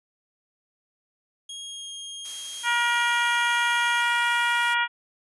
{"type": "tone with pitch glide", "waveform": "sawtooth", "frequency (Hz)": [3272, 3240], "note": ["G#7", "G#7"], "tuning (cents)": [-26, -43], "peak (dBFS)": -32, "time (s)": [1.49, 4.01], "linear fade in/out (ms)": 5, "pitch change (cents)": -17, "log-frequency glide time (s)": [1.63, 1.92]}
{"type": "noise", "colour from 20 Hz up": "blue", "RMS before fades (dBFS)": -36, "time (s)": [2.24, 4.75], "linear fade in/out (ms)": 20}
{"type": "harmonic tone", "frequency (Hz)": 475.4, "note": "A#4", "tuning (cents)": 34, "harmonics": [2, 3, 4, 5, 6, 7], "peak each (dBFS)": [-26, -25, -27, -30, -33, -33], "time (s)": [2.63, 4.88], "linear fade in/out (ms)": 50}
{"effects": ["resampled to 24000 Hz"]}